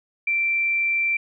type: tone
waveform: sine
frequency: 2349 Hz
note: D7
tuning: in tune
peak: -19 dBFS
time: 0.27-1.17 s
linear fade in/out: 5 ms
effects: none